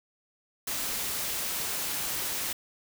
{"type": "noise", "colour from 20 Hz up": "white", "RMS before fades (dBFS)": -32, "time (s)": [0.67, 2.53], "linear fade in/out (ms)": 5, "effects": []}